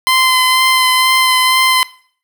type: tone with vibrato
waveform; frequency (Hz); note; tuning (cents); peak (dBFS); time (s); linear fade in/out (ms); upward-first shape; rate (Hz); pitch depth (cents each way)
15% pulse; 1031; C6; -26; -3; 0.07-1.83; 0; sine; 2.1; 14
effects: noise-tail reverb RT60 0.5 s tail -19 dB re dry